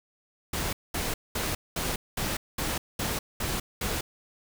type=noise bursts; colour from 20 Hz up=pink; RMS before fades=-30 dBFS; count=9; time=0.53-4.01 s; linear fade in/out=5 ms; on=200 ms; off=210 ms; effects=none